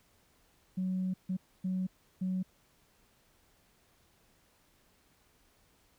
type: tone bursts at uneven times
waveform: sine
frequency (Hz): 185.7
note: F#3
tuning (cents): +7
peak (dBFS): -29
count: 4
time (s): 0.77-1.14 / 1.29-1.37 / 1.64-1.87 / 2.21-2.43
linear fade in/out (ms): 10
effects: tanh soft clip ceiling -26 dBFS + pink hiss -68 dBFS RMS until 5.98 s